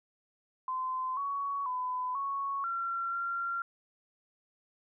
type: tone with pitch steps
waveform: sine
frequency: 1030 / 1120 / 1006 / 1108 / 1366 / 1378 Hz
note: C6 / C#6 / B5 / C#6 / F6 / F6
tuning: -28 / +18 / +32 / -1 / -39 / -24 cents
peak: -31 dBFS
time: 0.68-3.62 s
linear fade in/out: 2 ms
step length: 490 ms
effects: none